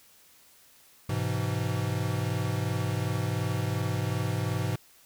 square chord, E major, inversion first, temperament equal with one note detuned, 103.83 / 126.58 / 164.81 Hz, G#2 / B2 / E3, 0 / +43 / 0 cents, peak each -31 / -32 / -35 dBFS, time 1.09-4.76 s, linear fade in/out 5 ms, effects white hiss -58 dBFS RMS until 5.05 s

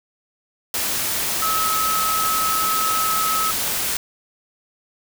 sine tone in noise, 1290 Hz, E6, 38 cents flat, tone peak -20 dBFS, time 1.42-3.51 s, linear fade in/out 2 ms, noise white, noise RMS -23 dBFS, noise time 0.74-3.97 s, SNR 0 dB, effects none

